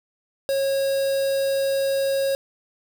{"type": "tone with quantisation", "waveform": "triangle", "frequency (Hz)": 546, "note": "C#5", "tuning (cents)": -26, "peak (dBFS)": -18, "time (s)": [0.49, 2.35], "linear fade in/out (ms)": 0, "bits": 5, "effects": []}